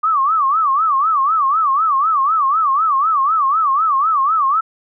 sine tone with vibrato, 1187 Hz, D6, 18 cents sharp, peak -12 dBFS, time 0.03-4.61 s, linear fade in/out 10 ms, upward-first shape sine, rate 4 Hz, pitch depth 190 cents each way, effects none

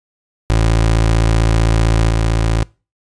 25% pulse tone with level steps, 55.6 Hz, A1, 19 cents sharp, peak -7 / -9 dBFS, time 0.5-2.63 s, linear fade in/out 0 ms, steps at 2.09 s, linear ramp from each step 10 ms, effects noise-tail reverb RT60 0.3 s tail -23 dB re dry + resampled to 22050 Hz

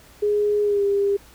sine tone with pitch glide, 415.3 to 400.7 Hz, G#4 to G4, 0 to +38 cents, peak -17 dBFS, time 0.22-1.17 s, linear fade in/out 10 ms, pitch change -62 cents, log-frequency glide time 0.63-0.83 s, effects added 60 Hz sine -52 dBFS peak until 1.34 s + pink hiss -50 dBFS RMS until 1.34 s

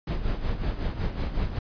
brown noise with tremolo, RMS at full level -25 dBFS, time 0.07-1.59 s, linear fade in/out 5 ms, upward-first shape sine, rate 5.4 Hz, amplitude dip 65%, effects resampled to 11025 Hz

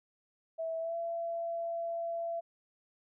sine tone with pitch glide, 653 to 674.1 Hz, E5 to E5, -17 to +39 cents, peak -33 dBFS, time 0.58-2.41 s, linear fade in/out 20 ms, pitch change +56 cents, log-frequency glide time 0.79-0.96 s, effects none

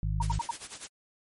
harmonic tone, 51.7 Hz, G#1, 7 cents flat, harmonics 1 / 2 / 3, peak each -29 / -32 / -34 dBFS, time 0.03-0.39 s, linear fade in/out 0 ms
sine tone bursts, 934 Hz, A#5, 3 cents sharp, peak -26 dBFS, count 4, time 0.2-0.511 s, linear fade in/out 5 ms, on 23 ms, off 73 ms
white noise with tremolo, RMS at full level -39 dBFS, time 0.21-0.88 s, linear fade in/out 20 ms, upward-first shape sine, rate 9.9 Hz, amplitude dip 80%
effects MP3 48 kbps

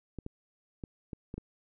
clicks, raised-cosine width 3 ms, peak -26 dBFS, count 6, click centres 0.187 / 0.264 / 0.838 / 1.132 / 1.341 / 1.38 s, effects none

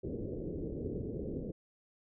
white low-pass noise, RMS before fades -39 dBFS, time 0.03-1.52 s, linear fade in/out 10 ms, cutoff 480 Hz, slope 48 dB/octave, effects none

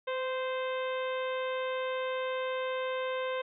harmonic tone with a mistuned harmonic, 520 Hz, C5, 11 cents flat, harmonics 1 / 2 / 3 / 4 / 5 / 6 / 7, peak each -32 / -38 / -42 / -44 / -46 / -48 / -49 dBFS, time 0.07-3.42 s, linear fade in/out 10 ms, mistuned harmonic 1, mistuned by -18 cents, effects none

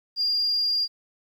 sine tone, 4807 Hz, D8, 39 cents sharp, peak -20 dBFS, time 0.16-0.88 s, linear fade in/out 50 ms, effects tanh soft clip ceiling -17 dBFS + 10-bit

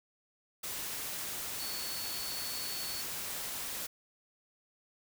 sine tone in noise, 4435 Hz, C#8, in tune, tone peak -41 dBFS, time 1.59-3.02 s, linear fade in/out 10 ms, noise white, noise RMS -39 dBFS, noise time 0.63-3.87 s, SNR -5 dB, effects none

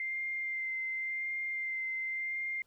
sine tone with vibrato, 2093 Hz, C7, in tune, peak -33 dBFS, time 0-2.62 s, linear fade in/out 2 ms, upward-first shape sine, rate 0.91 Hz, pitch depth 15 cents each way, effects pink hiss -72 dBFS RMS until 2.66 s

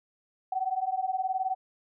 sine beating tone pair, 746 / 765 Hz, F#5 / G5, +14 / -42 cents, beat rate 19 Hz, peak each -30 dBFS, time 0.52-1.55 s, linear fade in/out 5 ms, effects none

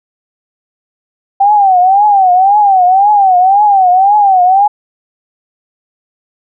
sine tone with vibrato, 777 Hz, G5, 16 cents flat, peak -4 dBFS, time 1.4-4.68 s, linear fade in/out 10 ms, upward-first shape triangle, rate 1.9 Hz, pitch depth 160 cents each way, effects none

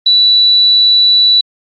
sine tone, 3951 Hz, B7, in tune, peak -5 dBFS, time 0.06-1.41 s, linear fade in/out 5 ms, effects Opus 48 kbps

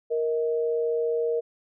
sine tone pair together, 467.4 / 633.2 Hz, A#4 / D#5, +5 / +30 cents, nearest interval perfect fourth, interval 525 cents, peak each -23 / -32 dBFS, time 0.1-1.41 s, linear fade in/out 20 ms, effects none

